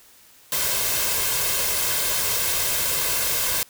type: noise with comb filter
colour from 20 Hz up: white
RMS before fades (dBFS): -23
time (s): 0.52-3.63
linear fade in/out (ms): 2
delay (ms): 1.9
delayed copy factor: +0.55
effects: white hiss -52 dBFS RMS until 3.69 s